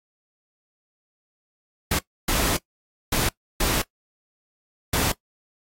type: noise bursts at uneven times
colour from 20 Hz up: pink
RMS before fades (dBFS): -22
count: 5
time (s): 1.91-1.99 / 2.28-2.57 / 3.12-3.29 / 3.6-3.82 / 4.93-5.12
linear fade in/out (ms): 5
effects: noise-tail reverb RT60 0.1 s tail -21 dB re dry + AAC 48 kbps